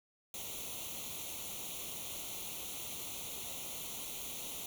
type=noise with comb filter; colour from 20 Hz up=white; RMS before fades=-43 dBFS; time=0.34-4.66 s; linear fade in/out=2 ms; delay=0.3 ms; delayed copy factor=+0.85; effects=none